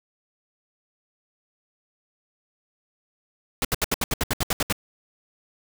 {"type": "noise bursts", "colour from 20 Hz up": "pink", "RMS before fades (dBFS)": -23, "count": 12, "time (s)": [3.62, 4.726], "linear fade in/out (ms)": 2, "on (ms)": 28, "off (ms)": 70, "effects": []}